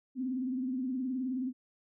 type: tone with vibrato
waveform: sine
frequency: 256.8 Hz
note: C4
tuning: 32 cents flat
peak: -31 dBFS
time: 0.15-1.53 s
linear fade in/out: 50 ms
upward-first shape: triangle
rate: 19 Hz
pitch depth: 100 cents each way
effects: none